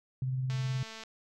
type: tone with tremolo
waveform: sine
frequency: 129.8 Hz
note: C3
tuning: 13 cents flat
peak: -28 dBFS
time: 0.22-0.83 s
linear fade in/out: 2 ms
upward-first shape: sine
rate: 19 Hz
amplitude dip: 30%
type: click train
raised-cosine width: 0.2 ms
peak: -28 dBFS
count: 120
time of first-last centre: 0.5-1.036 s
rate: 222 Hz
effects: none